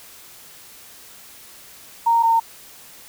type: tone pair in turn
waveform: sine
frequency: 926 / 913.3 Hz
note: A#5 / A#5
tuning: -12 / -36 cents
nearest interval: unison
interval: 24 cents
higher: first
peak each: -13 dBFS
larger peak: neither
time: 2.06-2.23 / 2.23-2.4 s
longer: neither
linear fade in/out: 10 ms
effects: white hiss -44 dBFS RMS until 3.08 s